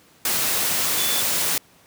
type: tone in noise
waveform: sine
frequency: 3475 Hz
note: A7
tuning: 22 cents flat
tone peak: -27 dBFS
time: 0.98-1.21 s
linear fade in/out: 2 ms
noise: white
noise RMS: -22 dBFS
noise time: 0.25-1.58 s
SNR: -8 dB
effects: pink hiss -54 dBFS RMS until 1.86 s + high-pass 100 Hz 12 dB/octave